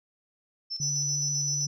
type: tone with tremolo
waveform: sine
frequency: 5330 Hz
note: E8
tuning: 18 cents sharp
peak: -30 dBFS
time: 0.7-1.67 s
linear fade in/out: 20 ms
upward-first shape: square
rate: 7.7 Hz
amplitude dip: 65%
type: tone with vibrato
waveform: sine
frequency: 142.4 Hz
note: C#3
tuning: 47 cents sharp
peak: -32 dBFS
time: 0.8-1.67 s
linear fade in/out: 2 ms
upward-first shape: sine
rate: 14 Hz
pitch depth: 17 cents each way
type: tone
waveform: sine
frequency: 5920 Hz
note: F#8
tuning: in tune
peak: -27 dBFS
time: 0.8-1.67 s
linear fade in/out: 20 ms
effects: tanh soft clip ceiling -17 dBFS